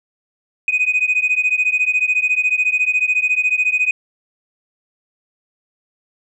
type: beating tone pair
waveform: sine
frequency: 2491 / 2505 Hz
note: D#7 / D#7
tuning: +1 / +11 cents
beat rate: 14 Hz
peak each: -16 dBFS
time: 0.68-3.91 s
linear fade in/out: 2 ms
effects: tanh soft clip ceiling -9 dBFS